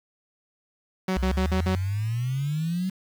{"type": "tone bursts", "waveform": "sawtooth", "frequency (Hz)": 187.3, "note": "F#3", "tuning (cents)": 21, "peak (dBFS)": -19, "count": 5, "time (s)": [1.08, 1.753], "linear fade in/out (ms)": 5, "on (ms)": 93, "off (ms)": 52}
{"type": "exponential sweep", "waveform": "sine", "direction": "up", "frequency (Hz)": [61, 191.8], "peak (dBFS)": -24, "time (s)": [1.16, 2.9], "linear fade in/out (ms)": 10}
{"effects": ["low-pass 5000 Hz 12 dB/octave", "7-bit"]}